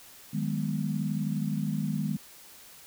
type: chord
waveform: sine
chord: G# minor seventh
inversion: second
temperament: equal with one note detuned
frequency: 155.56 / 188.56 / 207.7 / 246.9 Hz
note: D#3 / F#3 / G#3 / B3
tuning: 0 / +33 / 0 / 0 cents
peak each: -31 / -36 / -31 / -36 dBFS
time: 0.33-2.17 s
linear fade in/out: 10 ms
effects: white hiss -51 dBFS RMS until 2.86 s